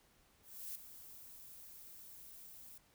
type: noise with ADSR envelope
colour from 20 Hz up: violet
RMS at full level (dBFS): -44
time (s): 0.42-2.78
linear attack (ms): 330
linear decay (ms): 8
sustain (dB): -11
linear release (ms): 4
effects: pink hiss -70 dBFS RMS until 2.94 s